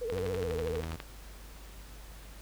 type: tone with vibrato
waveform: sine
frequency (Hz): 466.2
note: A#4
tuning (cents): 0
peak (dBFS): -32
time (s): 0.01-0.81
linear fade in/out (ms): 10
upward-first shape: sine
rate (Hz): 14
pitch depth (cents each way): 110
type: click train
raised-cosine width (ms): 0.3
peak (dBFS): -23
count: 12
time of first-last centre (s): 0.1-1.002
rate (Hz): 12.2
type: tone with pitch glide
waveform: sawtooth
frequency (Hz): 92.5 to 80.99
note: F#2 to E2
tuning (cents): 0 to -30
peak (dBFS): -32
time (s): 0.12-0.96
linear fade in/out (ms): 5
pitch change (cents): -230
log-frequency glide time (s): 0.4-0.5
effects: added 50 Hz sine -47 dBFS peak until 2.41 s + pink hiss -53 dBFS RMS until 2.41 s